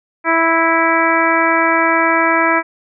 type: harmonic tone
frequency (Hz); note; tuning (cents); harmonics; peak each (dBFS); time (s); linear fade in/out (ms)
329; E4; -3; 1 / 2 / 3 / 4 / 5 / 6 / 7; -19 / -19 / -17 / -18 / -19 / -20 / -20; 0.24-2.63; 50
effects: none